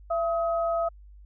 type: tone pair together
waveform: sine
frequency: 672 / 1268.6 Hz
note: E5 / D#6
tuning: +33 / +33 cents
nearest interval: major seventh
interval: 1100 cents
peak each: -24 / -31 dBFS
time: 0.1-0.89 s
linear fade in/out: 10 ms
effects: added 50 Hz sine -46 dBFS peak until 1.25 s